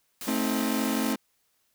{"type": "noise", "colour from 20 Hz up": "white", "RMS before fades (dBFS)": -37, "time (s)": [0.21, 1.13], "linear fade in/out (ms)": 2}
{"type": "chord", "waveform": "40% pulse", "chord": "A diminished", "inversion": "none", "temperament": "just", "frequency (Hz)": [220, 264, 316.8], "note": ["A3", "C4", "Eb4"], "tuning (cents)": [0, 16, 31], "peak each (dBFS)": [-28, -28, -32], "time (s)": [0.27, 1.16], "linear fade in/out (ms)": 10}
{"effects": ["white hiss -71 dBFS RMS until 1.74 s"]}